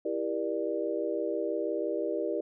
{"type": "chord", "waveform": "sine", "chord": "E half-diminished seventh", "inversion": "none", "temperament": "just", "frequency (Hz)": [329.6, 395.6, 474.7, 593.3], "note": ["E4", "G4", "Bb4", "D5"], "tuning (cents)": [0, 16, 31, 18], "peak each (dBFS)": -34, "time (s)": [0.05, 2.41], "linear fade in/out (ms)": 5, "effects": []}